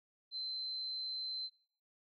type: tone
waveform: sine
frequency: 4084 Hz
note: C8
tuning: 43 cents flat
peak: -38 dBFS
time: 0.31-1.5 s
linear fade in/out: 50 ms
effects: noise-tail reverb RT60 0.7 s tail -22 dB re dry